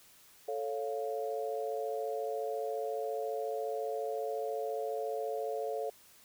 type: chord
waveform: sine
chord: A augmented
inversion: none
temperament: equal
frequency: 440 / 554.4 / 698.5 Hz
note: A4 / C#5 / E#5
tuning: 0 / 0 / 0 cents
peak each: -36 / -38 / -39 dBFS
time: 0.48-5.9 s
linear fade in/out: 5 ms
effects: white hiss -60 dBFS RMS until 6.24 s